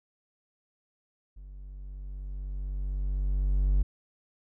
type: tone with level ramp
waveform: triangle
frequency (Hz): 47.94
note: G1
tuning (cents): -38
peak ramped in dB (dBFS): -41 to -18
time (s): 1.36-3.83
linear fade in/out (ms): 10
effects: none